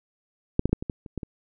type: clicks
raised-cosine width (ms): 3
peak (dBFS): -6 / -7 / -29 / -6 / -19 / -15 / -27 / -17 / -21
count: 9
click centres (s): 0.594 / 0.656 / 0.694 / 0.73 / 0.825 / 0.898 / 1.062 / 1.177 / 1.232
effects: none